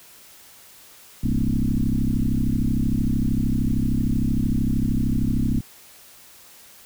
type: tone with frequency modulation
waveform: sine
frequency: 123.47 Hz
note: B2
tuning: in tune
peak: -18 dBFS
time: 1.23-5.61 s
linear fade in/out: 10 ms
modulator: 33.1 Hz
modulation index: 4.5
effects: white hiss -48 dBFS RMS until 6.85 s